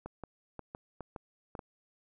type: clicks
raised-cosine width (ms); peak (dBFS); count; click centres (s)
1; -27; 8; 0.06 / 0.237 / 0.593 / 0.749 / 1.007 / 1.162 / 1.552 / 1.592
effects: none